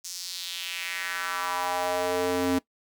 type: tone with high-pass filter sweep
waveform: square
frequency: 89.5 Hz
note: F2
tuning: 43 cents sharp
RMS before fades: -29 dBFS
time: 0.04-2.59 s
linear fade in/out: 10 ms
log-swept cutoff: 6100 to 280 Hz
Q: 2.6
effects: noise-tail reverb RT60 0.1 s tail -19 dB re dry